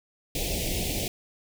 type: band-stop noise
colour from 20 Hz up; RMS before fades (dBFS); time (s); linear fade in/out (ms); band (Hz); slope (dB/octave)
pink; -29; 0.35-1.08; 2; 730 to 2200; 48
effects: none